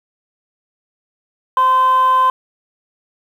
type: tone with frequency modulation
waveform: sine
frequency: 1032 Hz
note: C6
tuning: 24 cents flat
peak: -8 dBFS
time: 1.57-2.3 s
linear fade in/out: 2 ms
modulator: 509 Hz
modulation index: 0.22
effects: tanh soft clip ceiling -7 dBFS + 7-bit